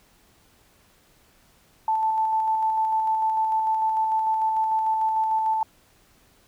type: tone with tremolo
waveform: sine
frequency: 880 Hz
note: A5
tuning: in tune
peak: -19 dBFS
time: 1.88-5.63 s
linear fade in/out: 2 ms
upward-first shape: square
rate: 6.7 Hz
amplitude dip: 25%
effects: pink hiss -59 dBFS RMS until 6.47 s